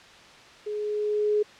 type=tone with level ramp; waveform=sine; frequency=420.1 Hz; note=G#4; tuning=20 cents sharp; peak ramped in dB=-29 to -19 dBFS; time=0.66-1.43 s; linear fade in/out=10 ms; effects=white hiss -49 dBFS RMS until 1.59 s + low-pass 4000 Hz 12 dB/octave